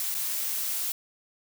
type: noise with dropouts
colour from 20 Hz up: blue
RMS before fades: -30 dBFS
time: 0-0.92 s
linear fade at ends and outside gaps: 1 ms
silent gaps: 0.144-0.149 s
effects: none